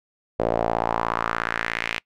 sawtooth tone with band-pass filter sweep, 56.9 Hz, A#1, 41 cents flat, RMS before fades -25 dBFS, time 0.39-1.99 s, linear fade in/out 10 ms, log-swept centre 540 to 2500 Hz, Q 2.7, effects noise-tail reverb RT60 0.1 s tail -25 dB re dry

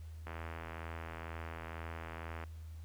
click train, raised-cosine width 0.5 ms, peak -29 dBFS, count 179, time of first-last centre 0.27-2.438 s, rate 82.1 Hz, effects added 80 Hz sine -45 dBFS peak until 2.84 s + pink hiss -66 dBFS RMS until 2.84 s

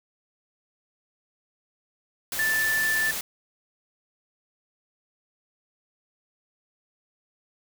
sine tone in noise, 1760 Hz, A6, in tune, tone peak -22 dBFS, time 2.39-3.11 s, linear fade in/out 2 ms, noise white, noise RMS -31 dBFS, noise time 2.32-3.21 s, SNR +6 dB, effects none

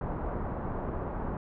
pink low-pass noise, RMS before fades -34 dBFS, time 0.01-1.37 s, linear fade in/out 2 ms, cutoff 1200 Hz, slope 24 dB/octave, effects none

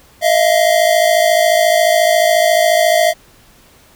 square tone pair together, 631.8 / 686 Hz, D#5 / F5, +26 / -31 cents, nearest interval minor second, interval 143 cents, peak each -13 dBFS, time 0.21-3.14 s, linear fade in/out 50 ms, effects pink hiss -47 dBFS RMS until 3.95 s

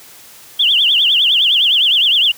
sine tone with vibrato, 3136 Hz, G7, in tune, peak -9 dBFS, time 0.59-2.32 s, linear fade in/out 10 ms, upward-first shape triangle, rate 9.8 Hz, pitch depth 240 cents each way, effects white hiss -40 dBFS RMS until 2.37 s + high-pass 80 Hz 12 dB/octave

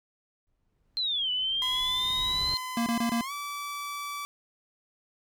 brown noise with exponential growth, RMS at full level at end -36 dBFS, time 0.47-2.54 s, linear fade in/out 0 ms, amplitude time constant 450 ms
sine exponential two-way sweep, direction down then up, 4179 to 2960 to 4179 Hz, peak -26 dBFS, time 0.97-2.57 s, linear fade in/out 0 ms, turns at 1.31 s
sawtooth tone with pitch glide, 1017 to 1154.8 Hz, C6 to D6, -50 to -30 cents, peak -30 dBFS, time 1.62-4.25 s, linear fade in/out 0 ms, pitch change +220 cents, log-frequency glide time 3.22-3.32 s
square tone bursts, 233.1 Hz, A#3, in tune, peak -26 dBFS, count 4, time 2.77-3.211 s, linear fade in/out 2 ms, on 93 ms, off 23 ms
effects none

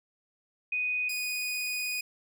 sine / sawtooth tone pair in turn, 2489 / 2479 Hz, D#7 / D#7, 0 / -7 cents, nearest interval unison, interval 7 cents, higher first, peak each -27 dBFS, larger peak neither, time 0.72-1.09 / 1.09-2.01 s, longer second, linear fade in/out 5 ms, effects none

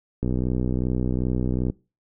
click train, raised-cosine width 3 ms, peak -12 dBFS, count 93, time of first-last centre 0.23-1.7 s, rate 62.6 Hz, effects noise-tail reverb RT60 0.3 s tail -23 dB re dry

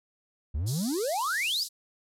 triangle exponential sweep, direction up, 65.5 to 5274 Hz, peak -25 dBFS, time 0.54-1.64 s, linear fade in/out 10 ms
pink band-pass noise, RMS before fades -39 dBFS, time 0.66-1.69 s, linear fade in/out 20 ms, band 3900 to 13000 Hz, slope 48 dB/octave
effects none

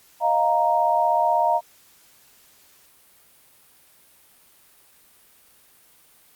sine chord, Eb suspended second, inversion none, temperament equal, 622.3 / 698.5 / 932.3 Hz, Eb5 / F5 / Bb5, 0 / 0 / 0 cents, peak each -24 / -21 / -20 dBFS, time 0.2-1.61 s, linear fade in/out 50 ms, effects white hiss -55 dBFS RMS until 6.35 s + Opus 48 kbps

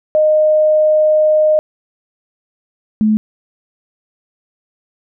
sine tone pair in turn, 616 / 215.3 Hz, D#5 / A3, -17 / -37 cents, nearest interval octave + tritone, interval 1820 cents, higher first, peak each -8 / -9 dBFS, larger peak first, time 0.15-1.59 / 3.01-3.17 s, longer first, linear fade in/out 0 ms, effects none

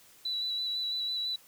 sine tone with vibrato, 3951 Hz, B7, in tune, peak -30 dBFS, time 0.25-1.36 s, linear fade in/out 5 ms, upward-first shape square, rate 6 Hz, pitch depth 14 cents each way, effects white hiss -58 dBFS RMS until 1.47 s

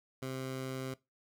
15% pulse tone, 131.3 Hz, C3, 6 cents sharp, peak -31 dBFS, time 0.22-0.94 s, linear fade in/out 5 ms, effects noise-tail reverb RT60 0.2 s tail -19 dB re dry

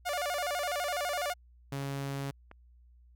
sawtooth tone with vibrato, 646 Hz, E5, 35 cents flat, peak -27 dBFS, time 0.05-1.34 s, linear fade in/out 20 ms, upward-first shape square, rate 12 Hz, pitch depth 180 cents each way
sawtooth tone, 138.5 Hz, C#3, 1 cent flat, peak -30 dBFS, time 1.72-2.31 s, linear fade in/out 5 ms
clicks, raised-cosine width 0.5 ms, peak -33 dBFS, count 2, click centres 1.828 / 2.514 s
effects added 60 Hz sine -56 dBFS peak until 3.15 s

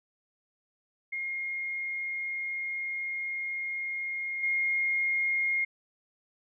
sine tone with level steps, 2138 Hz, C7, 37 cents sharp, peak -31 / -25 dBFS, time 1.12-5.65 s, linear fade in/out 10 ms, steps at 4.43 s, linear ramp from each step 5 ms, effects none

